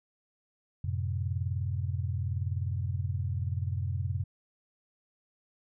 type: chord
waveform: sine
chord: F# diminished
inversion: none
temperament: equal with one note detuned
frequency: 91.01 / 110 / 130.81 Hz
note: F#2 / A2 / C3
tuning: -28 / 0 / 0 cents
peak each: -31 / -36 / -35 dBFS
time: 0.84-4.24 s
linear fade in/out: 5 ms
effects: none